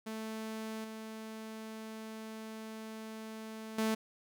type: tone with level steps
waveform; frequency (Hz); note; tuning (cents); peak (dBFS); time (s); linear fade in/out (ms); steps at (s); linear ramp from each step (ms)
sawtooth; 220; A3; 0; -35 / -39 / -26; 0.06-3.95; 10; 0.84 / 3.78; 5
effects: none